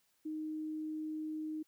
sine tone, 310.6 Hz, D#4, 3 cents flat, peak -37 dBFS, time 0.25-1.63 s, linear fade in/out 10 ms, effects white hiss -75 dBFS RMS until 1.67 s

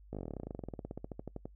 slowing click train, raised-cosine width 2 ms, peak -27 dBFS, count 30, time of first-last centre 0.13-1.456 s, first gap 18 ms, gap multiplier 1.06, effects noise-tail reverb RT60 0.1 s tail -24 dB re dry + added 50 Hz sine -54 dBFS peak until 1.55 s

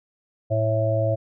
harmonic tone, 110 Hz, A2, in tune, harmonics 1 / 3 / 5 / 6, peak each -22 / -33 / -24 / -25 dBFS, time 0.5-1.16 s, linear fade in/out 20 ms, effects none

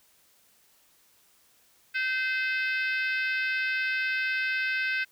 harmonic tone, 516 Hz, C5, 24 cents flat, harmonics 3 / 4 / 5 / 6 / 7 / 8 / 9 / 10, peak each -28 / -33 / -32 / -44 / -44 / -47 / -44 / -48 dBFS, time 1.94-5.05 s, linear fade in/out 20 ms, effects white hiss -63 dBFS RMS until 5.11 s

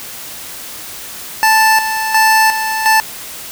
25% pulse tone with tremolo, 880 Hz, A5, in tune, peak -4 dBFS, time 1.43-3 s, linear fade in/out 0 ms, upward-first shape square, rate 1.4 Hz, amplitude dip 60%, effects white hiss -29 dBFS RMS until 3.51 s

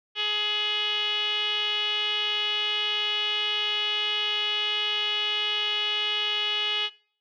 5% pulse tone with low-pass filter, 420.1 Hz, G#4, 20 cents sharp, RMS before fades -27 dBFS, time 0.15-6.9 s, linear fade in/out 50 ms, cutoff 3100 Hz, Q 7, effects noise-tail reverb RT60 0.5 s tail -21 dB re dry

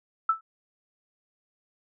sine tone with exponential decay, 1318.5 Hz, E6, in tune, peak -16 dBFS, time 0.29-0.41 s, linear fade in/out 5 ms, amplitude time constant 26 ms, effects none

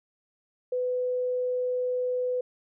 sine tone, 500 Hz, B4, 21 cents sharp, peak -25 dBFS, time 0.72-2.41 s, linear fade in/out 5 ms, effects none

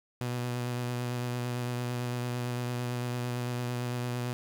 sawtooth tone with vibrato, 122.5 Hz, B2, 14 cents flat, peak -27 dBFS, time 0.21-4.33 s, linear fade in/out 0 ms, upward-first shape sine, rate 8.9 Hz, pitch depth 19 cents each way, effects 9-bit

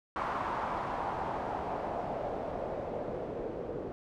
white noise with low-pass filter sweep, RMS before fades -36 dBFS, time 0.16-3.92 s, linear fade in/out 0 ms, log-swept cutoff 1100 to 450 Hz, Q 2.7, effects none

